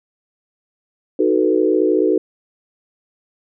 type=chord; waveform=sine; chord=B dominant seventh; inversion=first; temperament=equal; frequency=311.1 / 370 / 440 / 493.9 Hz; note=D#4 / F#4 / A4 / B4; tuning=0 / 0 / 0 / 0 cents; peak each=-18 / -17 / -18 / -21 dBFS; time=1.19-2.18 s; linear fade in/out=5 ms; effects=none